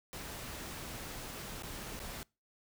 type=noise with dropouts; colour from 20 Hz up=pink; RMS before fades=-44 dBFS; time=0.13-2.23 s; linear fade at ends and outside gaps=0 ms; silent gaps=1.623-1.634 / 1.992-2.001 s; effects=noise-tail reverb RT60 0.3 s tail -26 dB re dry